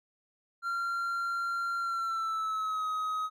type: tone with pitch glide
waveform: triangle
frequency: 1379 to 1264.5 Hz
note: F6 to D#6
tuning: -22 to +28 cents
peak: -28 dBFS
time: 0.62-3.3 s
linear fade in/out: 50 ms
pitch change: -150 cents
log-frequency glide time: 1.79-2.86 s
effects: none